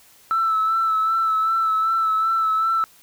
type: tone with vibrato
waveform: sine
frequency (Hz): 1318.5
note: E6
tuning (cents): 0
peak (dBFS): -16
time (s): 0.31-2.84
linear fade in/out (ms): 0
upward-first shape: sine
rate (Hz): 2.6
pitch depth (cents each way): 28
effects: tanh soft clip ceiling -13 dBFS + white hiss -52 dBFS RMS until 3.02 s